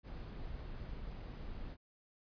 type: noise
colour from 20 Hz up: brown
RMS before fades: -45 dBFS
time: 0.03-1.77 s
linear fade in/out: 50 ms
effects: resampled to 11025 Hz